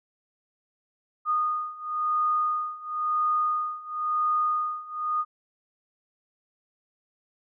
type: beating tone pair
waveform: sine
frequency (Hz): 1230 / 1230.97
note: D#6 / D#6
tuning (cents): -20 / -19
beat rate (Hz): 0.97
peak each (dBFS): -28 / -26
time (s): 1.25-5.25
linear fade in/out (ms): 50
effects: none